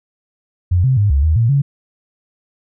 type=tone with pitch steps; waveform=sine; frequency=89.1 / 130.9 / 102.7 / 69.4 / 78.8 / 115.2 / 140.2 Hz; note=F2 / C3 / G#2 / C#2 / D#2 / A#2 / C#3; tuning=+35 / +1 / -19 / +3 / +23 / -20 / +20 cents; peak=-10 dBFS; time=0.71-1.62 s; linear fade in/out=10 ms; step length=130 ms; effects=none